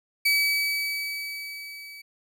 30% pulse tone with level ramp, 2286 Hz, D7, 47 cents flat, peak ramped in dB -16 to -39 dBFS, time 0.25-2.02 s, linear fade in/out 10 ms, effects none

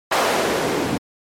white noise with band-pass filter sweep, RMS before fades -20 dBFS, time 0.11-0.98 s, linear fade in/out 10 ms, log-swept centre 740 to 230 Hz, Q 1.1, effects MP3 64 kbps

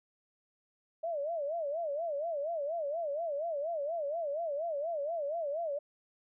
sine tone with vibrato, 620 Hz, D#5, 6 cents flat, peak -32 dBFS, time 1.03-5.79 s, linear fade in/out 10 ms, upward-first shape sine, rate 4.2 Hz, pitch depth 180 cents each way, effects none

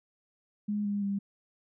sine tone with pitch steps, 207.7 / 203.4 / 199.24 Hz, G#3 / G#3 / G3, 0 / -36 / +28 cents, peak -28 dBFS, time 0.68-1.19 s, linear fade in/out 10 ms, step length 170 ms, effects none

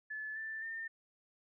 sine tone with pitch steps, 1729 / 1768.4 / 1808.7 Hz, A6 / A6 / A6, -31 / +8 / +47 cents, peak -39 dBFS, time 0.1-0.88 s, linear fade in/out 10 ms, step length 260 ms, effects none

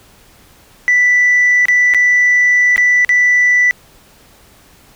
sine tone with dropouts, 1975.5 Hz, B6, in tune, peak -6 dBFS, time 0.88-3.71 s, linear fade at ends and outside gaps 0 ms, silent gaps 1.655-1.684 / 1.938-1.946 / 2.761-2.779 / 3.048-3.092 s, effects tanh soft clip ceiling -5 dBFS + pink hiss -46 dBFS RMS until 4.95 s

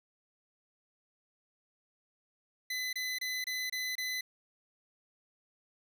25% pulse tone bursts, 2014 Hz, B6, 33 cents sharp, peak -30 dBFS, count 6, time 2.7-4.21 s, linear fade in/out 5 ms, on 230 ms, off 26 ms, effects none

